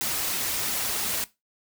white noise with flanger, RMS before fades -28 dBFS, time 0.01-1.24 s, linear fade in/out 0 ms, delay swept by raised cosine 1.7 to 5.8 ms, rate 2.9 Hz, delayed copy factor -0.5, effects noise-tail reverb RT60 0.2 s tail -17 dB re dry

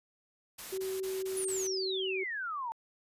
white noise bursts, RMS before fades -44 dBFS, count 5, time 0.58-1.676 s, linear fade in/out 10 ms, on 200 ms, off 24 ms
sine tone, 380 Hz, F#4, 46 cents sharp, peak -33 dBFS, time 0.72-2.24 s, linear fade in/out 10 ms
sine exponential sweep, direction down, 10330 to 880 Hz, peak -34 dBFS, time 1.37-2.72 s, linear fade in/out 0 ms
effects resampled to 32000 Hz

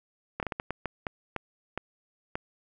slowing click train, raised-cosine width 0.5 ms, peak -16 dBFS, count 11, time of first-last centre 0.4-2.355 s, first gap 28 ms, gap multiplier 1.4, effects none

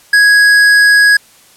sine tone with tanh clipping, 1661.2 Hz, G#6, in tune, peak -6 dBFS, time 0.13-1.17 s, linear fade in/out 5 ms, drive 13 dB, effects white hiss -44 dBFS RMS until 1.56 s + low-pass 12000 Hz 12 dB/octave

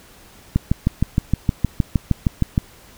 click train, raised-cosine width 5 ms, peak -3 dBFS, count 14, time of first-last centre 0.56-2.579 s, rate 6.44 Hz, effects pink hiss -47 dBFS RMS until 2.97 s

